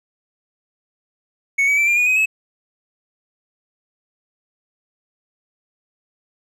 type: tone with pitch steps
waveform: triangle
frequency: 2217 / 2274 / 2333 / 2393 / 2454 / 2517 / 2582 Hz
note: C#7 / C#7 / D7 / D7 / D#7 / D#7 / E7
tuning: 0 / +44 / -12 / +32 / -25 / +19 / -37 cents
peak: -12 dBFS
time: 1.58-2.259 s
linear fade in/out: 10 ms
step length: 97 ms
effects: none